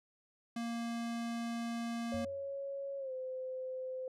square tone, 233.1 Hz, A#3, in tune, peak -37 dBFS, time 0.56-2.25 s, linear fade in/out 5 ms
sine tone with pitch glide, 553 to 516 Hz, C#5 to C5, -4 to -24 cents, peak -38 dBFS, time 2.12-4.08 s, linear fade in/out 2 ms, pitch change -120 cents, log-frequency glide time 2.98-3.12 s
triangle tone with exponential decay, 91.6 Hz, F#2, 17 cents flat, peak -39 dBFS, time 2.14-2.58 s, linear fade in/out 0 ms, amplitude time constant 95 ms
effects low-pass 9000 Hz 12 dB/octave

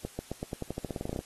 accelerating click train, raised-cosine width 2 ms, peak -20 dBFS, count 17, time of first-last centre 0.05-1.191 s, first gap 140 ms, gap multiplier 0.9, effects white hiss -53 dBFS RMS until 1.25 s + AAC 32 kbps

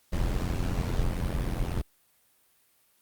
brown noise with amplitude modulation, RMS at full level -25 dBFS, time 0.12-1.82 s, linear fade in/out 10 ms, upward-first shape sine, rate 87.1 Hz, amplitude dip 75%, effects white hiss -66 dBFS RMS until 3.01 s + Opus 48 kbps

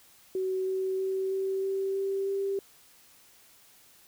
sine tone with pitch steps, 376.1 / 378.9 / 381.8 / 384.7 / 387.6 / 390.5 / 393.4 Hz, F#4 / F#4 / G4 / G4 / G4 / G4 / G4, +28 / +41 / -46 / -33 / -20 / -7 / +6 cents, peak -27 dBFS, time 0.35-2.59 s, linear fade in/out 2 ms, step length 320 ms, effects white hiss -58 dBFS RMS until 4.07 s

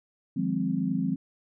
sine chord, F minor seventh, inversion third, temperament equal with one note detuned, 155.56 / 179.01 / 207.7 / 261.6 Hz, Eb3 / F3 / Ab3 / C4, 0 / +43 / 0 / 0 cents, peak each -34 / -29 / -31 / -29 dBFS, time 0.36-1.16 s, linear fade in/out 10 ms, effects none

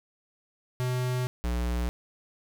square tone pair in turn, 126 / 60.09 Hz, B2 / B1, +35 / -47 cents, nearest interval octave + minor second, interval 1282 cents, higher first, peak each -27 dBFS, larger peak neither, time 0.8-1.27 / 1.44-1.89 s, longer first, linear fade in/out 0 ms, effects none

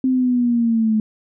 sine linear sweep, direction down, 261.6 to 214.7 Hz, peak -14 dBFS, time 0.04-1 s, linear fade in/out 2 ms, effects none

